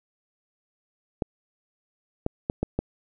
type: clicks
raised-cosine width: 2 ms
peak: -11 dBFS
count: 5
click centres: 1.222 / 2.264 / 2.499 / 2.63 / 2.79 s
effects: none